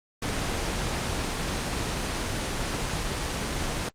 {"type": "noise", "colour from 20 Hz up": "pink", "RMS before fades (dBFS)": -28, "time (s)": [0.22, 3.89], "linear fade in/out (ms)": 5, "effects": ["low-pass 8000 Hz 12 dB/octave", "Opus 24 kbps"]}